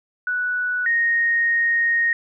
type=tone pair in turn; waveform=sine; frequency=1478 / 1862.2 Hz; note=F#6 / A#6; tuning=-2 / -2 cents; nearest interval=major third; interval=400 cents; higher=second; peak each=-20 / -16 dBFS; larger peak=second; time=0.27-0.86 / 0.86-2.13 s; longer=second; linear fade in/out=2 ms; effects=none